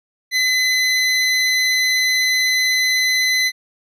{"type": "tone", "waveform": "25% pulse", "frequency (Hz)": 2023, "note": "B6", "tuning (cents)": 41, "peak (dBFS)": -11, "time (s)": [0.31, 3.52], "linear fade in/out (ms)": 50, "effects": ["low-pass 10000 Hz 12 dB/octave"]}